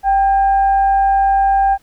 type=tone with frequency modulation; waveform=sine; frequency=784 Hz; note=G5; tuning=in tune; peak=-10 dBFS; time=0.03-1.78 s; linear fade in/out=50 ms; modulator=833 Hz; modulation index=0.27; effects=pink hiss -55 dBFS RMS until 1.82 s